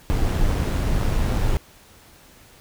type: noise with amplitude modulation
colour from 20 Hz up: brown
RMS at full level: -19 dBFS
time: 0.1-1.57 s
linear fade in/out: 0 ms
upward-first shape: sine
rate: 100 Hz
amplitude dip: 30%
effects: pink hiss -50 dBFS RMS until 2.6 s